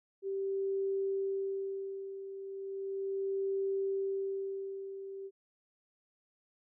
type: tone with tremolo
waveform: sine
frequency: 390 Hz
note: G4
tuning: 9 cents flat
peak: -30 dBFS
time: 0.22-5.31 s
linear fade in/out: 50 ms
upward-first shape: sine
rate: 0.36 Hz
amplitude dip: 70%
effects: none